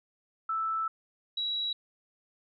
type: tone pair in turn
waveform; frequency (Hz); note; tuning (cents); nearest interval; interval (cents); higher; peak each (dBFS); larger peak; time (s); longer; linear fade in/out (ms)
sine; 1318.5 / 3888; E6 / B7; 0 / -28; octave + perfect fifth; 1872; second; -28 / -29; first; 0.49-0.88 / 1.37-1.73; first; 5
effects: none